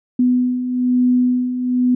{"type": "beating tone pair", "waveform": "sine", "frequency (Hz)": [248.4, 249.5], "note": ["B3", "B3"], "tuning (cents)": [10, 18], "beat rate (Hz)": 1.1, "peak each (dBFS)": [-21, -14], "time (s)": [0.19, 1.95], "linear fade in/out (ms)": 5, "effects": []}